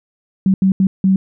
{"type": "tone bursts at uneven times", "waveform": "sine", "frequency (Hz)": 190.9, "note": "G3", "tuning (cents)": -46, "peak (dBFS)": -9, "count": 4, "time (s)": [[0.46, 0.54], [0.62, 0.72], [0.8, 0.87], [1.04, 1.16]], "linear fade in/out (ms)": 2, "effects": []}